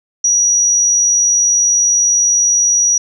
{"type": "tone", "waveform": "sine", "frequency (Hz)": 5800, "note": "F#8", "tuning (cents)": -35, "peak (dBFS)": -9, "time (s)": [0.24, 2.98], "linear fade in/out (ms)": 5, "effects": []}